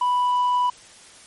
triangle tone with tanh clipping, 987.8 Hz, B5, in tune, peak -18 dBFS, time 0.01-0.7 s, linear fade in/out 5 ms, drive 7 dB, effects white hiss -47 dBFS RMS until 1.26 s + MP3 48 kbps

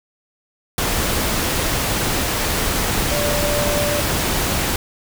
sine tone in noise, 586 Hz, D5, 4 cents flat, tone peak -21 dBFS, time 3.11-4 s, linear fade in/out 2 ms, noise pink, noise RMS -20 dBFS, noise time 0.78-4.76 s, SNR -4 dB, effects none

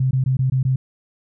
sine tone bursts, 130.81 Hz, C3, in tune, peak -15 dBFS, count 6, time 0-0.76 s, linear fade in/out 5 ms, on 110 ms, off 20 ms, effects none

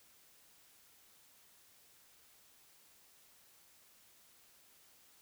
silence, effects white hiss -65 dBFS RMS until 5.21 s

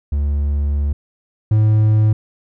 triangle tone pair in turn, 72 / 107.88 Hz, D2 / A2, -34 / -34 cents, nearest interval perfect fifth, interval 700 cents, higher second, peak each -13 / -8 dBFS, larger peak second, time 0.12-0.93 / 1.51-2.13 s, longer first, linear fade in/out 5 ms, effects none

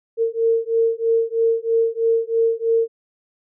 sine beating tone pair, 454.7 / 457.8 Hz, A#4 / A#4, -43 / -31 cents, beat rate 3.1 Hz, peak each -19 dBFS, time 0.17-2.88 s, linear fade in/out 50 ms, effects none

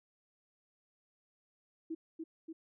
sine tone with echo, 323.9 Hz, E4, 30 cents flat, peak -36 dBFS, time 1.9-1.95 s, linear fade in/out 10 ms, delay 290 ms, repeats 2, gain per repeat -3 dB, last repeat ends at 2.53 s, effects none

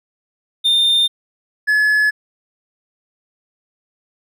triangle tone pair in turn, 3618 / 1707.5 Hz, A7 / G#6, +48 / +48 cents, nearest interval octave + minor second, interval 1300 cents, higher first, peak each -10 dBFS, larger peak neither, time 0.64-1.08 / 1.67-2.11 s, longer neither, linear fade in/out 20 ms, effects none

